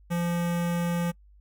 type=tone with notch filter; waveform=square; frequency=172.3 Hz; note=F3; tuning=23 cents flat; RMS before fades=-27 dBFS; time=0.1-1.12 s; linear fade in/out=20 ms; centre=4400 Hz; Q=1.8; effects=noise-tail reverb RT60 0.1 s tail -26 dB re dry + added 50 Hz sine -52 dBFS peak until 1.4 s